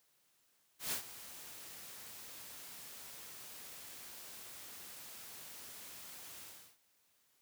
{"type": "noise with ADSR envelope", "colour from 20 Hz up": "white", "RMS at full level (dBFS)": -36, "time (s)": [0.79, 6.78], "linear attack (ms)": 130, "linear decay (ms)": 98, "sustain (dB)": -15, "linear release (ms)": 350, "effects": ["white hiss -74 dBFS RMS until 7.41 s", "high-pass 60 Hz 12 dB/octave"]}